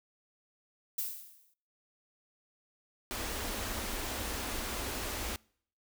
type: noise with exponential decay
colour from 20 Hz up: violet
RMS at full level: -32 dBFS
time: 0.98-1.54 s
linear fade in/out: 5 ms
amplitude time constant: 120 ms
type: band-stop noise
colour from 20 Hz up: pink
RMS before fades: -37 dBFS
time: 3.11-5.36 s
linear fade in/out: 0 ms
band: 100 to 200 Hz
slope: 48 dB/octave
effects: noise-tail reverb RT60 0.6 s tail -26 dB re dry